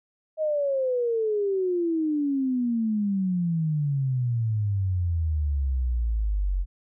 sine exponential sweep, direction down, 635 to 44.23 Hz, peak -22 dBFS, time 0.37-6.66 s, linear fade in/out 50 ms, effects none

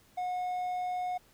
triangle tone, 726 Hz, F#5, 33 cents flat, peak -29 dBFS, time 0.17-1.18 s, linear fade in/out 10 ms, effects pink hiss -63 dBFS RMS until 1.33 s

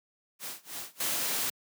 white noise with tremolo, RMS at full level -38 dBFS, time 0.39-1.4 s, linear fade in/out 50 ms, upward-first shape sine, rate 3.2 Hz, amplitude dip 95%
white noise, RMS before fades -31 dBFS, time 1-1.5 s, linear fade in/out 5 ms
effects high-pass 150 Hz 12 dB/octave

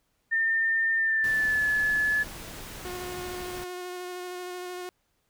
sine tone with pitch glide, 1807 to 1716.5 Hz, A6 to A6, +46 to -43 cents, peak -22 dBFS, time 0.31-2.24 s, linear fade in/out 20 ms, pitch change -89 cents, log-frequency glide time 0.97-1.66 s
pink noise, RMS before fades -41 dBFS, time 1.24-3.64 s, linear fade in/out 2 ms
sawtooth tone with vibrato, 360.6 Hz, F#4, 45 cents flat, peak -31 dBFS, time 2.85-4.89 s, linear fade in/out 0 ms, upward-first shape square, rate 13 Hz, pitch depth 11 cents each way
effects pink hiss -73 dBFS RMS until 5.29 s

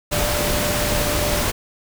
sine tone in noise, 592 Hz, D5, 14 cents sharp, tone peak -25 dBFS, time 0.11-1.43 s, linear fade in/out 20 ms, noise pink, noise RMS -21 dBFS, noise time 0.11-1.52 s, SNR -7 dB, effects none

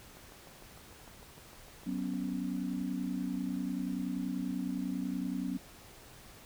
click train, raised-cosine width 1 ms, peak -39 dBFS, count 15, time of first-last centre 0.17-2.288 s, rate 6.61 Hz
sine chord, F# suspended fourth, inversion none, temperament equal with one note detuned, 186.18 / 246.9 / 277.2 Hz, F#3 / B3 / C#4, +11 / 0 / 0 cents, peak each -37 dBFS, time 1.86-5.58 s, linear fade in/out 10 ms
effects pink hiss -54 dBFS RMS until 6.45 s

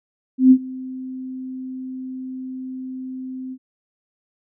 sine tone with ADSR envelope, 258.8 Hz, C4, 19 cents flat, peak -5 dBFS, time 0.38-3.58 s, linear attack 130 ms, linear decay 67 ms, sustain -23 dB, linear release 58 ms, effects none

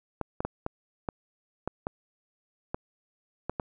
clicks, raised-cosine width 1 ms, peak -16 dBFS, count 10, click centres 0.213 / 0.405 / 0.45 / 0.664 / 1.088 / 1.676 / 1.869 / 2.745 / 3.496 / 3.598 s, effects none

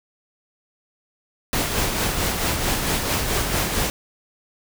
pink noise with tremolo, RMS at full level -21 dBFS, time 1.53-3.9 s, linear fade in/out 0 ms, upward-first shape sine, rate 4.5 Hz, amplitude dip 40%, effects none

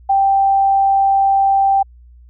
sine tone, 784 Hz, G5, in tune, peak -10 dBFS, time 0.09-1.83 s, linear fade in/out 10 ms, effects added 60 Hz sine -40 dBFS peak until 2.29 s

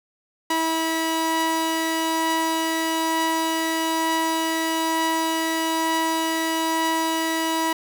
sawtooth tone pair together, 324.5 / 972.4 Hz, E4 / B5, -27 / -27 cents, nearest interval octave + perfect fifth, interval 1900 cents, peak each -20 dBFS, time 0.5-7.73 s, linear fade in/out 5 ms, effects none

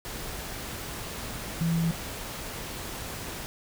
sine tone in noise, 166.3 Hz, E3, 16 cents sharp, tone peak -23 dBFS, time 1.61-1.91 s, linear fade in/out 0 ms, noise pink, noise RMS -37 dBFS, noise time 0.05-3.46 s, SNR +11 dB, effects none

